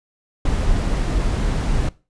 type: noise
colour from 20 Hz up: brown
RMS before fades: -19 dBFS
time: 0.45-1.89 s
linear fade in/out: 5 ms
effects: noise-tail reverb RT60 0.3 s tail -20 dB re dry + resampled to 22050 Hz